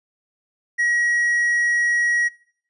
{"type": "tone", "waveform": "triangle", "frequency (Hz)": 1906, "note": "A#6", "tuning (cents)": 38, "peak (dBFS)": -15, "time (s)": [0.78, 2.29], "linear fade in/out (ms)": 20, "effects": ["noise-tail reverb RT60 0.6 s tail -24 dB re dry", "resampled to 24000 Hz"]}